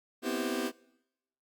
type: chord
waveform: sawtooth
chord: C major seventh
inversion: third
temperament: just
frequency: 245.3 / 261.6 / 327 / 392.4 Hz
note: B3 / C4 / E4 / G4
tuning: -12 / 0 / -14 / +2 cents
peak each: -32 dBFS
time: 0.22-0.72 s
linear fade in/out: 50 ms
effects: noise-tail reverb RT60 0.9 s tail -24 dB re dry + Opus 48 kbps